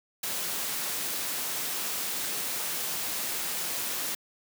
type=noise; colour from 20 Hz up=white; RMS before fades=-32 dBFS; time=0.23-4.15 s; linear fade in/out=5 ms; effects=high-pass 150 Hz 12 dB/octave